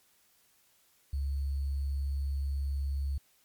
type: tone with sample-and-hold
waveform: sine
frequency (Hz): 69.4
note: C#2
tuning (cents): +3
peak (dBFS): -29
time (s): 1.13-3.18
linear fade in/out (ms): 5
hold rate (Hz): 4410
effects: white hiss -67 dBFS RMS until 3.44 s + MP3 96 kbps